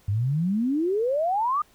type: exponential sweep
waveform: sine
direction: up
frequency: 95.4 to 1244.5 Hz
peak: -21 dBFS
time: 0.08-1.62 s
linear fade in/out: 5 ms
effects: pink hiss -59 dBFS RMS until 1.74 s